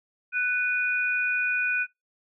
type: tone pair together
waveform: sine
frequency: 1490.5 / 2465 Hz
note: F#6 / D#7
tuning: +12 / -17 cents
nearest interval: major sixth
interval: 871 cents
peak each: -25 / -25 dBFS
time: 0.32-1.87 s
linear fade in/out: 50 ms
effects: noise-tail reverb RT60 0.2 s tail -24 dB re dry